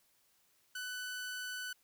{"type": "tone", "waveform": "sawtooth", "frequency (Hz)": 1496, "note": "F#6", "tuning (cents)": 19, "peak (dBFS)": -36, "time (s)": [0.75, 1.73], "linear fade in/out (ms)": 5, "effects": ["white hiss -72 dBFS RMS until 1.83 s"]}